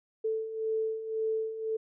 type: beating tone pair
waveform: sine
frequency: 440 / 441.9 Hz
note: A4 / A4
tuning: 0 / +7 cents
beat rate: 1.9 Hz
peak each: -36 / -30 dBFS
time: 0.24-1.77 s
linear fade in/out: 10 ms
effects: none